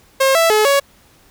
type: tone with pitch steps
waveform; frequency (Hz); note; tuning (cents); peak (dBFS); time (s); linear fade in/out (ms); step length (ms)
sawtooth; 536 / 661 / 427.8 / 559; C5 / E5 / A4 / C#5; +42 / +5 / -49 / +14; -7; 0.2-0.8; 10; 150
effects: pink hiss -51 dBFS RMS until 1.3 s